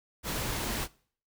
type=noise; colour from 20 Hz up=pink; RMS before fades=-33 dBFS; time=0.23-0.88 s; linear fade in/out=50 ms; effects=noise-tail reverb RT60 0.5 s tail -22 dB re dry